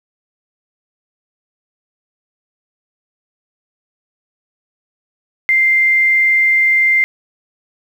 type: tone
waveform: sine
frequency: 2093 Hz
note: C7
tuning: in tune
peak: -9 dBFS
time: 5.49-7.04 s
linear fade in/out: 0 ms
effects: 7-bit